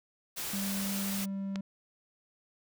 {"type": "noise", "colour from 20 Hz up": "white", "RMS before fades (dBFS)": -37, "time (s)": [0.36, 1.26], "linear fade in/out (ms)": 20}
{"type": "tone with pitch glide", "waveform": "triangle", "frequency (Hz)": [196.9, 195.54], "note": ["G3", "G3"], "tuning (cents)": [8, -4], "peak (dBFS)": -31, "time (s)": [0.53, 1.61], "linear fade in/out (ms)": 5, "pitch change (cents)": -12, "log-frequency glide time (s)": [1.18, 1.27]}
{"type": "click", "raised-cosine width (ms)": 0.2, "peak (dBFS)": -21, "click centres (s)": 1.558}
{"effects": []}